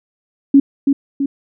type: tone with echo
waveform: sine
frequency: 277.2 Hz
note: C#4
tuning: in tune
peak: -4 dBFS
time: 0.54-0.6 s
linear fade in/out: 5 ms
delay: 330 ms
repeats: 2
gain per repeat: -5 dB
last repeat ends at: 1.26 s
effects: none